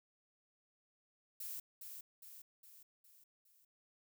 violet noise with echo, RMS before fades -45 dBFS, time 1.4-1.6 s, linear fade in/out 5 ms, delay 410 ms, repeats 5, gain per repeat -5 dB, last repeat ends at 3.65 s, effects none

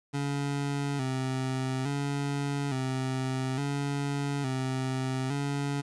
25% pulse tone with vibrato, 136.2 Hz, C#3, 30 cents flat, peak -25 dBFS, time 0.13-5.82 s, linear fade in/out 20 ms, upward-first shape square, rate 0.58 Hz, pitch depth 68 cents each way, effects resampled to 22050 Hz + 10-bit

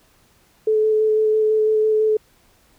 sine tone with vibrato, 432.8 Hz, A4, 29 cents flat, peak -14 dBFS, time 0.67-2.17 s, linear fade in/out 5 ms, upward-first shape square, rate 6 Hz, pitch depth 9 cents each way, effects pink hiss -57 dBFS RMS until 2.78 s

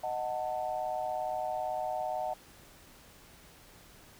sine chord, D# diminished, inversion none, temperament equal with one note detuned, 622.3 / 740 / 888.2 Hz, D#5 / F#5 / A5, 0 / 0 / +16 cents, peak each -36 / -34 / -39 dBFS, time 0.03-2.34 s, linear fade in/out 10 ms, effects pink hiss -56 dBFS RMS until 4.19 s

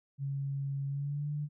sine tone with pitch glide, 138.59 to 147.68 Hz, C#3 to D3, 0 to +10 cents, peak -32 dBFS, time 0.18-1.49 s, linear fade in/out 50 ms, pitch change +110 cents, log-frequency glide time 0.87-1.3 s, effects none

